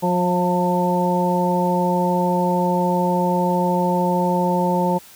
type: harmonic tone with a mistuned harmonic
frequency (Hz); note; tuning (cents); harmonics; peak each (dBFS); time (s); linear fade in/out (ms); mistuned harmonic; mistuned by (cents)
178.7; F3; +40; 1 / 2 / 3 / 4 / 5; -20 / -25 / -23 / -30 / -21; 0.02-4.99; 20; 4; -40
effects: white hiss -45 dBFS RMS until 5.15 s